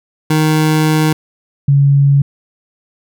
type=tone pair in turn; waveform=25% pulse / sine; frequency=155.56 / 140.28 Hz; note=D#3 / C#3; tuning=0 / +21 cents; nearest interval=major second; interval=179 cents; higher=first; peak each=-6 dBFS; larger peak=neither; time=0.3-1.13 / 1.68-2.22 s; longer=first; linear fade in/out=5 ms; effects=none